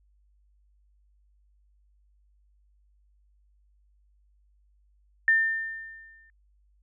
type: tone with exponential decay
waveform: sine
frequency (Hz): 1800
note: A6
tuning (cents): +39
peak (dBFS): -16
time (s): 5.28-6.3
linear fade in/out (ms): 1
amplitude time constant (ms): 220
effects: added 50 Hz sine -61 dBFS peak until 6.82 s